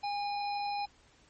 harmonic tone with a mistuned harmonic, 816 Hz, G#5, 31 cents flat, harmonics 1 / 3 / 5 / 6, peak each -32 / -44 / -44 / -47 dBFS, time 0.03-0.86 s, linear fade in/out 10 ms, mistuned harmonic 6, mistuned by +84 cents, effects pink hiss -63 dBFS RMS until 1.29 s + MP3 32 kbps

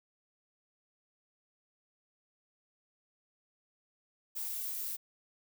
violet noise with high-pass filter sweep, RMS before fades -38 dBFS, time 4.35-4.97 s, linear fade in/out 20 ms, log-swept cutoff 840 to 380 Hz, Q 5.1, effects none

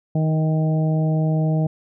harmonic tone with a mistuned harmonic, 157.4 Hz, D#3, 20 cents sharp, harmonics 1 / 2 / 3 / 4 / 5, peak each -17 / -28 / -32 / -29 / -35 dBFS, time 0.15-1.67 s, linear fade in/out 5 ms, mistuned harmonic 2, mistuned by -15 cents, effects none

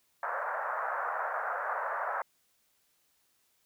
white band-pass noise, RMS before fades -34 dBFS, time 0.23-2.22 s, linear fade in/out 2 ms, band 540 to 1600 Hz, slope 48 dB/octave, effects white hiss -72 dBFS RMS until 3.65 s

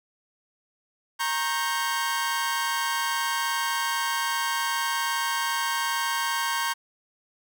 sawtooth chord, G diminished, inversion first, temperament equal with one note detuned, 932.3 / 1091.6 / 1568 Hz, Bb5 / Db6 / G6, 0 / -27 / 0 cents, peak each -25 / -26 / -26 dBFS, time 1.19-6.74 s, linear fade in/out 20 ms, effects none

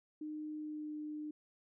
sine tone with pitch glide, 305.3 to 302.3 Hz, D#4 to D#4, -33 to -50 cents, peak -40 dBFS, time 0.21-1.31 s, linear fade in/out 5 ms, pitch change -17 cents, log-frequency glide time 0.55-0.93 s, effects none

